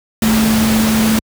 sine tone in noise, 220 Hz, A3, in tune, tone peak -11 dBFS, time 0.22-1.19 s, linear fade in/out 2 ms, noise pink, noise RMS -18 dBFS, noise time 0.22-1.19 s, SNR +4 dB, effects high-pass 60 Hz 12 dB/octave

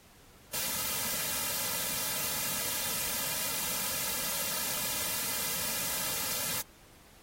white noise with comb filter, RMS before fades -33 dBFS, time 0.53-6.62 s, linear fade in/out 10 ms, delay 2.7 ms, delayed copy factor -0.85, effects pink hiss -58 dBFS RMS until 7.22 s + AAC 48 kbps

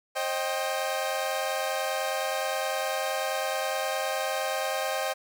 sawtooth chord, C minor, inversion none, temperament equal with one note detuned, 532.4 / 622.3 / 784 Hz, C5 / Eb5 / G5, +30 / 0 / 0 cents, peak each -28 dBFS, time 0.15-5.14 s, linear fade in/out 20 ms, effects none

